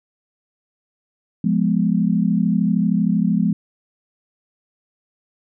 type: chord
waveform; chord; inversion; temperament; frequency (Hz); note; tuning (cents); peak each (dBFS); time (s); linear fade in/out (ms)
sine; F diminished; none; equal; 174.61 / 207.7 / 246.9; F3 / Ab3 / Cb4; 0 / 0 / 0; -19 / -18 / -22; 1.44-3.53; 5
effects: none